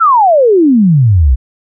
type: exponential sweep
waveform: sine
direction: down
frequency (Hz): 1396.9 to 58.27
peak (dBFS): -4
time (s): 0-1.36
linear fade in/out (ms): 20
effects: none